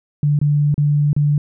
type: tone with dropouts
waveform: sine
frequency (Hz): 146.6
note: D3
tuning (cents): -3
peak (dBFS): -12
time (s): 0.23-1.38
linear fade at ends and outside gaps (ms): 2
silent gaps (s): 0.39-0.414 / 0.743-0.779 / 1.131-1.164
effects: none